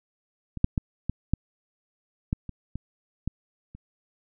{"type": "clicks", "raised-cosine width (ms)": 5, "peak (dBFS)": [-21, -6, -12, -14, -9, -12, -23, -20, -15, -30], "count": 10, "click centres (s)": [0.573, 0.644, 0.778, 1.096, 1.336, 2.329, 2.493, 2.756, 3.276, 3.75], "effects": []}